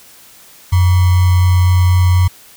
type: tone with sample-and-hold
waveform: sine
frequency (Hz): 90.4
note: F#2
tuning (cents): -40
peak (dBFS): -7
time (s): 0.72-2.28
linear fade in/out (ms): 10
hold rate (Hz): 1050
effects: white hiss -42 dBFS RMS until 2.56 s